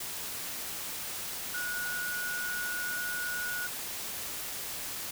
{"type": "tone in noise", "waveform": "sine", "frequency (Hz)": 1457, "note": "F#6", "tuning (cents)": -27, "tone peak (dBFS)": -33, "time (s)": [1.54, 3.67], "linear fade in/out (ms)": 5, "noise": "white", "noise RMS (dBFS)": -38, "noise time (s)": [0, 5.11], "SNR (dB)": 2, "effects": []}